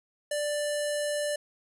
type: tone with low-pass filter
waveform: square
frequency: 589 Hz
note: D5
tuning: 5 cents sharp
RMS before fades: -30 dBFS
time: 0.31-1.36 s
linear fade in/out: 5 ms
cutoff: 10000 Hz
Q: 2.8
effects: none